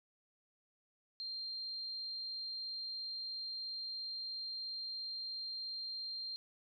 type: tone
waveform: sine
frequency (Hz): 4181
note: C8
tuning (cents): -2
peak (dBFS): -40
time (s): 1.2-6.36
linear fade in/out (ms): 0
effects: none